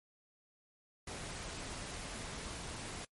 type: noise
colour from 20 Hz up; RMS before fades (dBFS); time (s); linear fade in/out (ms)
pink; -44; 1.07-3.05; 5
effects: noise-tail reverb RT60 0.1 s tail -23 dB re dry + MP3 48 kbps